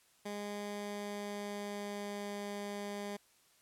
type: tone with pitch glide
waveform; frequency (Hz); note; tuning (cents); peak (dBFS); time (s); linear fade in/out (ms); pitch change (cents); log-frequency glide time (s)
15% pulse; 205.3 to 203.6; G#3 to G#3; -20 to -34; -33; 0.25-3.17; 10; -14; 0.66-2.45
effects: white hiss -68 dBFS RMS until 3.61 s + low-pass 12000 Hz 12 dB/octave